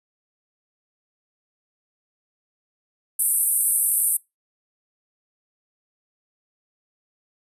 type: band-pass noise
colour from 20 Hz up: pink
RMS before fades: -21 dBFS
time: 3.19-4.17 s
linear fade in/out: 5 ms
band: 8600 to 13000 Hz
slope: 96 dB/octave
effects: noise-tail reverb RT60 0.2 s tail -23 dB re dry + resampled to 32000 Hz